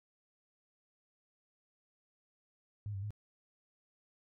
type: tone with pitch steps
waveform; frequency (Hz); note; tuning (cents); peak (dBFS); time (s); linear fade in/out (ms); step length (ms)
sine; 103.8 / 97.3 / 104.7; G#2 / G2 / G#2; 0 / -12 / +15; -37; 2.86-3.106; 0; 82
effects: none